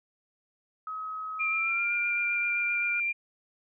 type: tone with pitch glide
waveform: sine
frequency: 1274 to 1430 Hz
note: D#6 to F6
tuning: +41 to +41 cents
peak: -33 dBFS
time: 0.87-3 s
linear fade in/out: 2 ms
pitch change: +200 cents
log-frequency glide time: 1.48-1.93 s
type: tone with vibrato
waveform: sine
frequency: 2381 Hz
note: D7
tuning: 23 cents sharp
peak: -26 dBFS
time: 1.39-3.13 s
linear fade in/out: 20 ms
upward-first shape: sine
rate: 7.7 Hz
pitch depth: 11 cents each way
effects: none